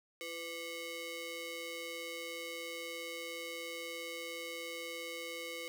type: ring-modulated tone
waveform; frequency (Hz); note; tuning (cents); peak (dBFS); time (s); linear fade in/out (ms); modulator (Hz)
sawtooth; 839; G#5; +17; -34; 0.21-5.68; 0; 1340
effects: none